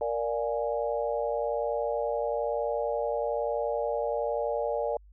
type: chord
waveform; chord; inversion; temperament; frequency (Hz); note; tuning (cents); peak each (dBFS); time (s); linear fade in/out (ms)
sine; Bb dominant seventh; none; equal; 466.2 / 587.3 / 698.5 / 830.6; Bb4 / D5 / F5 / Ab5; 0 / 0 / 0 / 0; -31 / -30 / -36 / -35; 0.01-4.97; 2
effects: added 50 Hz sine -51 dBFS peak until 5.12 s